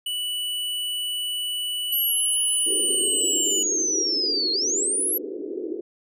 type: tone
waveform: square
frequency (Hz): 2960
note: F#7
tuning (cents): 0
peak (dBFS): -26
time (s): 0.06-3.63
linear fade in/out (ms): 5
type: linear two-way sweep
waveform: sine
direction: down then up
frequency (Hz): 11840 to 4186 to 11840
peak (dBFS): -21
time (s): 1.92-5.18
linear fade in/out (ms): 5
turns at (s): 4.52
type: band-pass noise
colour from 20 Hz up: pink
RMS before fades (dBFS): -32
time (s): 2.66-5.81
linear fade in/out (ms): 10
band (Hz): 310 to 430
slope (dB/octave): 48
effects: none